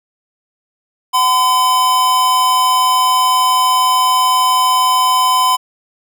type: tone pair together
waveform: square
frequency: 751 / 1018 Hz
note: F#5 / C6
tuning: +26 / -48 cents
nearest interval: perfect fourth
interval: 526 cents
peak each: -22 / -11 dBFS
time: 1.13-5.57 s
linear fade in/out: 20 ms
effects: none